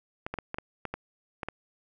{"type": "clicks", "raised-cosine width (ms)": 0.5, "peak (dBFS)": -18, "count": 9, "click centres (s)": [0.265, 0.34, 0.387, 0.544, 0.585, 0.853, 0.94, 1.432, 1.486], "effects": []}